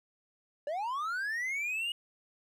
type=linear sweep; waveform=triangle; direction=up; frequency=558 to 2900 Hz; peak=-30 dBFS; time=0.67-1.92 s; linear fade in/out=2 ms; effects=none